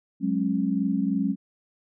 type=chord; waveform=sine; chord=F# suspended second; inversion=none; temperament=equal with one note detuned; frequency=185 / 207.7 / 272.1 Hz; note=F#3 / G#3 / C#4; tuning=0 / 0 / -32 cents; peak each=-27 / -26 / -26 dBFS; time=0.2-1.36 s; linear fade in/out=50 ms; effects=none